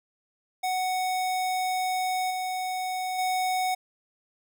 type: tone with level steps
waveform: square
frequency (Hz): 742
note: F#5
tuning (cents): +5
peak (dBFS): -26 / -29 / -25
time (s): 0.63-3.75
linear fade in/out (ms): 10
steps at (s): 2.3 / 3.18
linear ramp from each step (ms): 10
effects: none